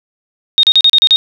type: tone bursts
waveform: sine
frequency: 3714 Hz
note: A#7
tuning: 7 cents flat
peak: -4 dBFS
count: 7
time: 0.58-1.16 s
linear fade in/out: 0 ms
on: 52 ms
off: 36 ms
effects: none